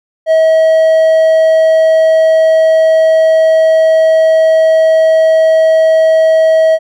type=tone; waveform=triangle; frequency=641 Hz; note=E5; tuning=49 cents flat; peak=-3 dBFS; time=0.26-6.79 s; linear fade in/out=50 ms; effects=none